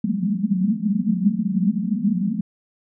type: band-pass noise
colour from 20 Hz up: pink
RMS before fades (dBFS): -21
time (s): 0.04-2.41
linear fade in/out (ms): 5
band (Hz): 180 to 230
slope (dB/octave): 96
effects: none